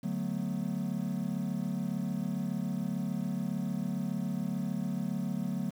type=chord; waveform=triangle; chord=B minor seventh; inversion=first; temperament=equal; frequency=146.83 / 185 / 220 / 246.9 Hz; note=D3 / F#3 / A3 / B3; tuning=0 / 0 / 0 / 0 cents; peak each=-37 / -32 / -34 / -37 dBFS; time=0.03-5.71 s; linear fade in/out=10 ms; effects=9-bit